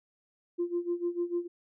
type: tone with tremolo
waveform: sine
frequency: 347.7 Hz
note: F4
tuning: 8 cents flat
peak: -25 dBFS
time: 0.58-1.48 s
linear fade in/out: 20 ms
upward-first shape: sine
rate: 6.7 Hz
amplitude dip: 85%
effects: tanh soft clip ceiling -22 dBFS